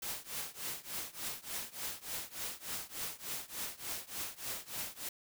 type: noise with tremolo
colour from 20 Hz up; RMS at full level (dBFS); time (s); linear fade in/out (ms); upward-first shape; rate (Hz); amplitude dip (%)
white; -38; 0.02-5.09; 5; triangle; 3.4; 95
effects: none